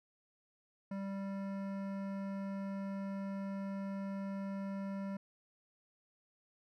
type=tone with hard clipping; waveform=sine; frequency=196 Hz; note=G3; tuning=in tune; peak=-40 dBFS; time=0.91-5.17 s; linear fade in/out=5 ms; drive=15 dB; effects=none